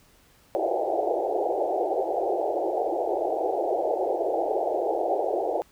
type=band-pass noise; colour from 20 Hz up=white; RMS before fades=-26 dBFS; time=0.55-5.62 s; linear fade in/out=0 ms; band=330 to 810 Hz; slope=96 dB/octave; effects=pink hiss -59 dBFS RMS until 5.71 s